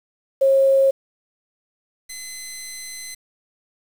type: tone pair in turn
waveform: sine / 10% pulse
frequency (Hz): 541 / 2039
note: C#5 / C7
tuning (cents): -42 / -45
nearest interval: octave + major seventh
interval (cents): 2297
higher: second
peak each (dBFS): -12 / -22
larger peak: first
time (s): 0.41-0.91 / 2.09-3.15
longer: second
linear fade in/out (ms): 10
effects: low-pass 11000 Hz 12 dB/octave + 7-bit